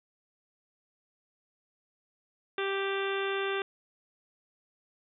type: harmonic tone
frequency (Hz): 392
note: G4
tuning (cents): 0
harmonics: 1 / 2 / 3 / 4 / 5 / 6 / 7 / 8 / 9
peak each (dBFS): -31 / -41 / -38 / -37 / -42 / -43 / -41 / -47 / -42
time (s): 2.58-3.62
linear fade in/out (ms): 2
effects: none